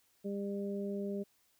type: harmonic tone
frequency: 200.2 Hz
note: G3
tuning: 37 cents sharp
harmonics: 1 / 2 / 3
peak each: -37 / -39 / -45 dBFS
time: 0.24-1.24 s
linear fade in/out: 20 ms
effects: white hiss -72 dBFS RMS until 1.59 s